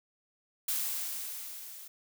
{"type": "noise with level ramp", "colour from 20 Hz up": "blue", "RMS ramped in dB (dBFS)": [-31, -48], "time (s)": [0.68, 1.88], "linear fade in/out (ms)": 5, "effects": []}